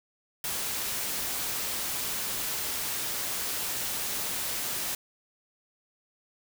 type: noise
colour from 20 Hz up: white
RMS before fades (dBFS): -32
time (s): 0.44-4.95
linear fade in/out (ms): 2
effects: none